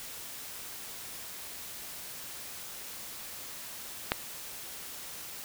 click, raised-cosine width 0.3 ms, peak -9 dBFS, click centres 4.119 s, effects white hiss -43 dBFS RMS until 5.44 s

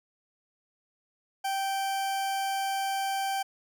40% pulse tone, 780 Hz, G5, 9 cents flat, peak -27 dBFS, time 1.44-3.43 s, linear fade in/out 10 ms, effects none

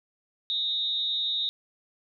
sine tone with amplitude modulation, 3729 Hz, A#7, in tune, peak -22 dBFS, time 0.5-1.49 s, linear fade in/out 0 ms, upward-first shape sine, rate 251 Hz, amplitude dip 75%, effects none

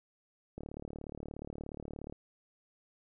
click train, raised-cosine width 2 ms, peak -29 dBFS, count 58, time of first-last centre 0.58-2.125 s, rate 36.9 Hz, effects none

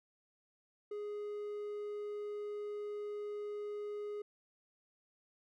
triangle tone, 415.4 Hz, G#4, in tune, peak -37 dBFS, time 0.91-4.22 s, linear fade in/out 5 ms, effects none

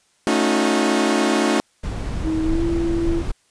sawtooth chord, D# half-diminished seventh, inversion second, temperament equal with one note detuned, 220 / 277.2 / 311.1 / 360.7 Hz, A3 / C#4 / D#4 / F#4, 0 / 0 / 0 / -44 cents, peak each -18 dBFS, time 0.27-1.6 s, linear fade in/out 0 ms
brown noise, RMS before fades -24 dBFS, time 1.83-3.32 s, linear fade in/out 10 ms
sine tone with pitch glide, 318.3 to 335.7 Hz, D#4 to E4, +39 to +32 cents, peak -19 dBFS, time 2.23-3.23 s, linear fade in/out 50 ms, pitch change +93 cents, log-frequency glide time 2.45-2.63 s
effects white hiss -61 dBFS RMS until 3.5 s + resampled to 22050 Hz

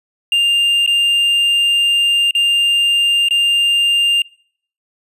triangle tone with dropouts, 2800 Hz, F7, 4 cents sharp, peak -9 dBFS, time 0.32-4.22 s, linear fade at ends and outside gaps 2 ms, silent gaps 0.863-0.875 / 2.31-2.35 / 3.286-3.308 s, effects noise-tail reverb RT60 0.6 s tail -25 dB re dry + resampled to 32000 Hz

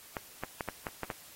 clicks, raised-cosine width 0.5 ms, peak -20 dBFS, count 7, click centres 0.168 / 0.436 / 0.608 / 0.687 / 0.868 / 1.033 / 1.102 s, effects white hiss -53 dBFS RMS until 1.35 s + AAC 48 kbps

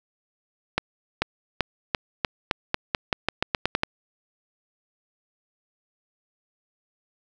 accelerating click train, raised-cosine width 0.3 ms, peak -5 dBFS, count 15, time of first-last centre 0.78-3.834 s, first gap 440 ms, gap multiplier 0.88, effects none

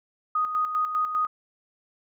sine tone with tremolo, 1244.5 Hz, D#6, in tune, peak -21 dBFS, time 0.35-1.27 s, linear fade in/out 5 ms, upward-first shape square, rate 5 Hz, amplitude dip 55%, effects none

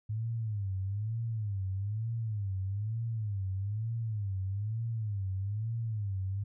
sine tone with vibrato, 104.6 Hz, G#2, 13 cents sharp, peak -31 dBFS, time 0.09-6.44 s, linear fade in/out 10 ms, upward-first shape sine, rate 1.1 Hz, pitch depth 170 cents each way, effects none

